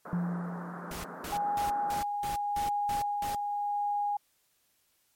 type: band-pass noise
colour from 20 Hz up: white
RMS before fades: -43 dBFS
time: 0.05-2.03 s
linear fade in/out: 5 ms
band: 160 to 1500 Hz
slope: 48 dB/octave
type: tone with exponential decay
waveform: sine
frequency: 174.61 Hz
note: F3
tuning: in tune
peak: -26 dBFS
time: 0.13-1.84 s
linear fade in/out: 0 ms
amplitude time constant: 370 ms
type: noise bursts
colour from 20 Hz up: pink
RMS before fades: -40 dBFS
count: 8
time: 0.91-3.35 s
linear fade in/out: 2 ms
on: 130 ms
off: 200 ms
type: tone with tremolo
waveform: sine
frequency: 821 Hz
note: G#5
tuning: 20 cents flat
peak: -27 dBFS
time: 1.32-4.17 s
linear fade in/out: 5 ms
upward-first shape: sine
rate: 0.85 Hz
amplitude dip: 30%
effects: white hiss -71 dBFS RMS until 5.15 s + MP3 64 kbps